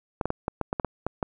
clicks, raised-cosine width 1 ms, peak -12 dBFS, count 10, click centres 0.212 / 0.256 / 0.304 / 0.481 / 0.613 / 0.729 / 0.798 / 0.847 / 1.066 / 1.228 s, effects none

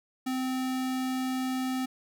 square tone, 258.6 Hz, C4, 20 cents flat, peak -29 dBFS, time 0.26-1.86 s, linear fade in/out 10 ms, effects none

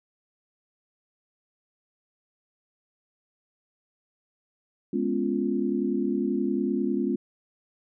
sine chord, C# dominant seventh, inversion second, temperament equal, 207.7 / 246.9 / 277.2 / 349.2 Hz, G#3 / B3 / C#4 / E#4, 0 / 0 / 0 / 0 cents, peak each -29 dBFS, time 4.93-7.16 s, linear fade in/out 5 ms, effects none

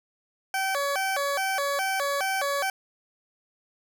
20% pulse tone with vibrato, 659.3 Hz, E5, in tune, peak -20 dBFS, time 0.54-2.7 s, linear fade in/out 2 ms, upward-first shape square, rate 2.4 Hz, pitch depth 270 cents each way, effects none

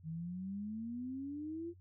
sine exponential sweep, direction up, 155.56 to 349.2 Hz, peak -39 dBFS, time 0.03-1.74 s, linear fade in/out 50 ms, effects noise-tail reverb RT60 0.1 s tail -20 dB re dry + added 92 Hz sine -57 dBFS peak until 1.8 s

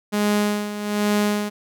sawtooth tone with tremolo, 207.7 Hz, G#3, in tune, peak -13 dBFS, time 0.12-1.5 s, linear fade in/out 20 ms, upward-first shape sine, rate 1.2 Hz, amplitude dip 70%, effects none

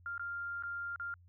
sine tone with dropouts, 1396.9 Hz, F6, in tune, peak -37 dBFS, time 0.06-1.14 s, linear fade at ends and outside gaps 1 ms, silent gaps 0.179-0.195 / 0.625-0.635 / 0.96-0.998 s, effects added 88 Hz sine -58 dBFS peak until 1.28 s

